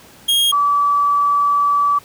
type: tone pair in turn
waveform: 45% pulse / sine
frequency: 3257 / 1151.5 Hz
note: G#7 / D6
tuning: -34 / -34 cents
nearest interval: octave + tritone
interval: 1800 cents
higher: first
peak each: -12 dBFS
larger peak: neither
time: 0.28-0.52 / 0.52-1.99 s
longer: second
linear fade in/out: 10 ms
effects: pink hiss -44 dBFS RMS until 2.04 s + high-pass 80 Hz 12 dB/octave